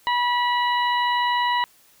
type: harmonic tone with a mistuned harmonic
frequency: 973 Hz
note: B5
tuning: 26 cents flat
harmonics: 1 / 2 / 3 / 4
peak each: -20 / -26 / -30 / -32 dBFS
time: 0.07-1.64 s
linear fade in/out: 0 ms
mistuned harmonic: 4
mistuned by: +18 cents
effects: white hiss -56 dBFS RMS until 2 s